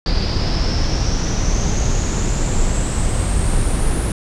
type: noise with low-pass filter sweep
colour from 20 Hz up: brown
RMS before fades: -17 dBFS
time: 0.06-4.12 s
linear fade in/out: 2 ms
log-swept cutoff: 4700 to 9900 Hz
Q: 9.7
effects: none